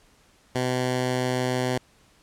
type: tone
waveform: 10% pulse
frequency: 126.7 Hz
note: B2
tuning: 45 cents sharp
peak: -15 dBFS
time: 0.55-1.78 s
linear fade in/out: 5 ms
effects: pink hiss -59 dBFS RMS until 2.22 s + low-pass 10000 Hz 12 dB/octave